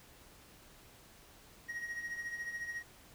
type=tone with tremolo; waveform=triangle; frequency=1887 Hz; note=A#6; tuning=21 cents sharp; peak=-34 dBFS; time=1.68-2.83 s; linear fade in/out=20 ms; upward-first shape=triangle; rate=14 Hz; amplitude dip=70%; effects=pink hiss -59 dBFS RMS until 3.14 s